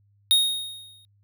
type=tone with exponential decay; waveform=square; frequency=3729 Hz; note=A#7; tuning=in tune; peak=-14 dBFS; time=0.31-1.05 s; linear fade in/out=0 ms; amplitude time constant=160 ms; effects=added 101 Hz sine -59 dBFS peak until 1.23 s

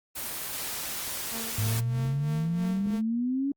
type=noise; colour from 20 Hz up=white; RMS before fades=-34 dBFS; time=0.15-1.81 s; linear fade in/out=20 ms
type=tone with tremolo; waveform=sawtooth; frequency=227 Hz; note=A#3; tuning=46 cents flat; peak=-32 dBFS; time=1.3-3.02 s; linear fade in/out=50 ms; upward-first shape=sine; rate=3.1 Hz; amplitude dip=70%
type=exponential sweep; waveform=sine; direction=up; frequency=103.83 to 284.5 Hz; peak=-25 dBFS; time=1.58-3.52 s; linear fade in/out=5 ms
effects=Opus 24 kbps

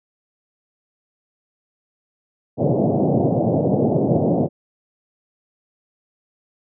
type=band-pass noise; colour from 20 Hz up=pink; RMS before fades=-18 dBFS; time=2.57-4.49 s; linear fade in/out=50 ms; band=110 to 710 Hz; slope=48 dB/octave; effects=none

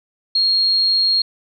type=tone; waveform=sine; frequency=4262 Hz; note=C8; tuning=31 cents sharp; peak=-13 dBFS; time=0.35-1.22 s; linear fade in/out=5 ms; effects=none

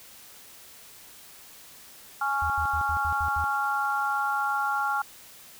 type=harmonic tone; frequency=277.2 Hz; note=C#4; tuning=in tune; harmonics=3 / 4 / 5; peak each=-28 / -32 / -27 dBFS; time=2.21-5.02 s; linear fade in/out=5 ms
type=tone bursts; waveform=sine; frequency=79 Hz; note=D#2; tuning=27 cents sharp; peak=-31 dBFS; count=7; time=2.42-3.441 s; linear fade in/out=0 ms; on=79 ms; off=78 ms
effects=white hiss -49 dBFS RMS until 5.59 s

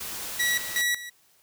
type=noise; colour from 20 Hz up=white; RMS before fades=-35 dBFS; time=0-0.82 s; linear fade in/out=10 ms
type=tone with tremolo; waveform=sawtooth; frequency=1936 Hz; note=B6; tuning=35 cents flat; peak=-19 dBFS; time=0.39-1.1 s; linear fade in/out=10 ms; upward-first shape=square; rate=2.7 Hz; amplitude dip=80%
effects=white hiss -62 dBFS RMS until 1.42 s

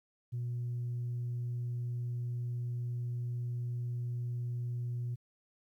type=tone; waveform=sine; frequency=121.1 Hz; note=B2; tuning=34 cents flat; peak=-32 dBFS; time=0.32-5.16 s; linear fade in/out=20 ms; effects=tanh soft clip ceiling -31 dBFS + 12-bit

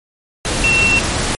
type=tone in noise; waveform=sine; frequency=2713 Hz; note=E7; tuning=49 cents sharp; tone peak=-11 dBFS; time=0.64-0.99 s; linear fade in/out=0 ms; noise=pink; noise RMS=-18 dBFS; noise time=0.45-1.35 s; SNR=+4 dB; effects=MP3 48 kbps

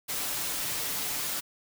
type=noise with comb filter; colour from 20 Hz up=white; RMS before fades=-32 dBFS; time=0.08-1.41 s; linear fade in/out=20 ms; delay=6.8 ms; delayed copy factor=+0.5; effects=none

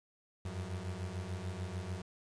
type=beating tone pair; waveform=35% pulse; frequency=88.1 / 94.9 Hz; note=F2 / F#2; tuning=+16 / +44 cents; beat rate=6.8 Hz; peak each=-40 / -39 dBFS; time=0.45-2.02 s; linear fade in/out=5 ms; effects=resampled to 22050 Hz + 10-bit

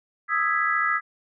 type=chord; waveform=sine; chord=E major seventh; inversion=third; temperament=equal; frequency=1244.5 / 1318.5 / 1661.2 / 1975.5 Hz; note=D#6 / E6 / G#6 / B6; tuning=0 / 0 / 0 / 0 cents; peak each=-26 dBFS; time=0.28-1.01 s; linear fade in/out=50 ms; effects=none

